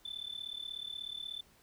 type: tone with amplitude modulation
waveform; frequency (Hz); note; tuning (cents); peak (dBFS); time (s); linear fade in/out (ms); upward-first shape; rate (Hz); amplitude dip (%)
sine; 3520; A7; 0; -34; 0.05-1.41; 5; sine; 36.5; 95
effects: tanh soft clip ceiling -35 dBFS + pink hiss -65 dBFS RMS until 1.62 s